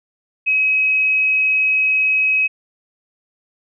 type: tone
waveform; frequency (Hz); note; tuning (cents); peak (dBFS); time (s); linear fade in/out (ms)
sine; 2547; D#7; +40; -13; 0.46-2.48; 20
effects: none